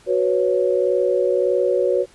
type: chord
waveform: sine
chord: F# suspended fourth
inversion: none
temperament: just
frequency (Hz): 370 / 493.3 / 555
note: F#4 / B4 / C#5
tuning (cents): 0 / -2 / +2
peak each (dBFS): -20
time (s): 0.06-2.06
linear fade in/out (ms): 50
effects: pink hiss -51 dBFS RMS until 2.14 s + resampled to 24000 Hz